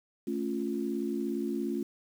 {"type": "chord", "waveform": "sine", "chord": "A augmented", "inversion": "none", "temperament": "equal", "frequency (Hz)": [220, 277.2, 349.2], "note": ["A3", "C#4", "E#4"], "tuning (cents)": [0, 0, 0], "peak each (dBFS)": -34, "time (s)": [0.27, 1.83], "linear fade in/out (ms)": 5, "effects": ["9-bit"]}